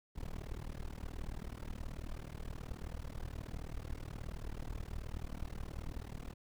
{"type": "noise with amplitude modulation", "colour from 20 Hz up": "brown", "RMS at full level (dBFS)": -39, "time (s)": [0.15, 6.34], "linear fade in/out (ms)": 20, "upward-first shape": "sine", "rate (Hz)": 38.7, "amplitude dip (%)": 100, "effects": []}